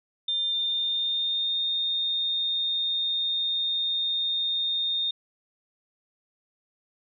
sine tone with pitch glide, 3600 to 3663 Hz, A7 to A#7, +39 to -31 cents, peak -24 dBFS, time 0.28-5.11 s, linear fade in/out 5 ms, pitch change +30 cents, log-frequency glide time 0.47-1.6 s, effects none

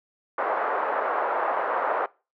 pink band-pass noise, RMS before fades -26 dBFS, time 0.38-2.06 s, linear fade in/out 2 ms, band 520 to 1400 Hz, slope 24 dB/octave, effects noise-tail reverb RT60 0.3 s tail -22 dB re dry

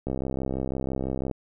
click train, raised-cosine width 2 ms, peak -16 dBFS, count 83, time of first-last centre 0.07-1.312 s, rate 66 Hz, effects none

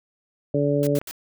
harmonic tone, 144 Hz, D3, 34 cents flat, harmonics 1 / 2 / 3 / 4, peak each -24 / -24 / -24 / -24 dBFS, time 0.54-0.99 s, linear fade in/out 5 ms
white noise bursts, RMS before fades -35 dBFS, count 3, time 0.83-1.111 s, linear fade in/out 0 ms, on 39 ms, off 82 ms
click, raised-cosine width 0.5 ms, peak -25 dBFS, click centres 1.015 s
effects none

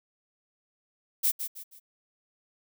violet noise with echo, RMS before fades -24 dBFS, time 1.23-1.32 s, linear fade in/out 20 ms, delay 160 ms, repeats 3, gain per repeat -9 dB, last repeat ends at 1.8 s, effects none

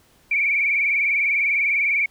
sine tone with vibrato, 2282 Hz, C#7, 50 cents sharp, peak -17 dBFS, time 0.31-2.06 s, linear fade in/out 5 ms, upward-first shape sine, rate 20 Hz, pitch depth 76 cents each way, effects pink hiss -57 dBFS RMS until 2.1 s

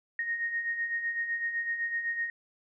sine beating tone pair, 1855 / 1862.9 Hz, A#6 / A#6, -9 / -2 cents, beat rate 7.9 Hz, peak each -38 / -30 dBFS, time 0.19-2.3 s, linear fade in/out 2 ms, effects none

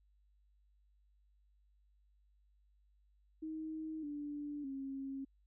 sine tone with pitch steps, 315 / 292.2 / 271.1 Hz, D#4 / D4 / C#4, +21 / -9 / -38 cents, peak -40 dBFS, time 3.42-5.25 s, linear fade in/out 10 ms, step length 610 ms, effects added 50 Hz sine -68 dBFS peak until 5.46 s

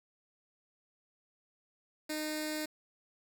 10% pulse tone with notch filter, 307 Hz, D#4, 23 cents flat, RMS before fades -37 dBFS, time 2.09-2.66 s, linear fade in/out 10 ms, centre 1100 Hz, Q 0.73, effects 9-bit

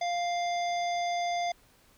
harmonic tone, 698.5 Hz, F5, in tune, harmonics 1 / 3 / 5 / 7 / 9, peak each -28 / -38 / -42 / -45 / -47 dBFS, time 0.01-1.52 s, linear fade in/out 5 ms, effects pink hiss -62 dBFS RMS until 1.97 s

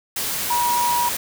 sine tone in noise, 962 Hz, B5, 46 cents flat, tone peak -18 dBFS, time 0.5-1.09 s, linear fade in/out 5 ms, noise white, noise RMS -25 dBFS, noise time 0.16-1.17 s, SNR +4 dB, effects none

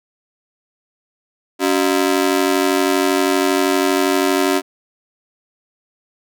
sawtooth ring-modulated tone, 329.2 Hz, E4, 2 cents flat, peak -7 dBFS, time 1.59-4.62 s, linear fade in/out 50 ms, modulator 46.3 Hz, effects none

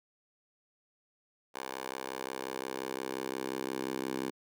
10% pulse tone with high-pass filter sweep, 65.7 Hz, C2, 8 cents sharp, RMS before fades -38 dBFS, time 1.54-4.31 s, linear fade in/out 20 ms, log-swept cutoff 630 to 300 Hz, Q 1.5, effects none

